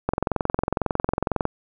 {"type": "click train", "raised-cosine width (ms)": 1, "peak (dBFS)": -7, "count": 31, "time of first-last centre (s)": [0.09, 1.454], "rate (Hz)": 22, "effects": []}